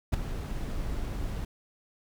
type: noise with ADSR envelope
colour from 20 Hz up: brown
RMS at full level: -20 dBFS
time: 0.12-1.45 s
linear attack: 20 ms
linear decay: 8 ms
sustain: -13 dB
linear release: 4 ms
effects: none